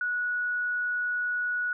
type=tone; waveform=sine; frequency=1465 Hz; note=F#6; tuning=18 cents flat; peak=-26 dBFS; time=0.01-1.73 s; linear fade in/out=2 ms; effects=none